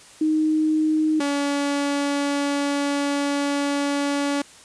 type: tone pair in turn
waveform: sine / sawtooth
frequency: 311.1 / 284.3 Hz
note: D#4 / C#4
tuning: 0 / +44 cents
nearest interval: major second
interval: 156 cents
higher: first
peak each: -17 dBFS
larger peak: neither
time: 0.21-1.2 / 1.2-4.42 s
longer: second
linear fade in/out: 5 ms
effects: white hiss -47 dBFS RMS until 4.64 s + resampled to 22050 Hz